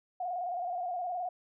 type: tone with vibrato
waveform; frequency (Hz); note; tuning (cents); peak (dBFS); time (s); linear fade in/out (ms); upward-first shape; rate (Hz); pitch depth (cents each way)
sine; 714; F5; +38; -32; 0.2-1.29; 5; square; 19; 52
effects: none